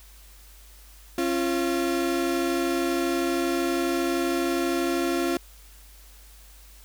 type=tone pair together; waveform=35% pulse; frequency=271 / 343.6 Hz; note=C#4 / F4; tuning=-39 / -28 cents; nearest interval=major third; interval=411 cents; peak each=-26 / -23 dBFS; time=1.18-5.37 s; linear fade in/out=2 ms; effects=added 50 Hz sine -48 dBFS peak until 6.84 s + white hiss -53 dBFS RMS until 6.84 s